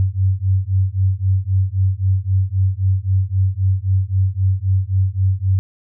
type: beating tone pair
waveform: sine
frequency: 93.4 / 97.2 Hz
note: F#2 / G2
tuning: +17 / -14 cents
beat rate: 3.8 Hz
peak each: -17 dBFS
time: 0-5.59 s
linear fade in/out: 0 ms
effects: none